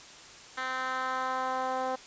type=tone with band-pass filter sweep; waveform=10% pulse; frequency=258.9 Hz; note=C4; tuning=18 cents flat; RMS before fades=-32 dBFS; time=0.57-1.96 s; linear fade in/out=10 ms; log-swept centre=1900 to 640 Hz; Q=1.4; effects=white hiss -49 dBFS RMS until 2.06 s + resampled to 16000 Hz